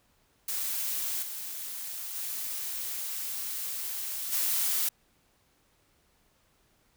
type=noise with level steps; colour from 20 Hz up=blue; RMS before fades=-32 / -38 / -35 / -28 dBFS; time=0.48-4.89 s; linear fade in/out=5 ms; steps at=1.22 / 2.15 / 4.32 s; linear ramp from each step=10 ms; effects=pink hiss -68 dBFS RMS until 6.96 s